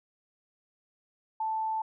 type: tone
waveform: sine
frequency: 880 Hz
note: A5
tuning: in tune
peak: -28 dBFS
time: 1.4-1.82 s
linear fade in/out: 5 ms
effects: none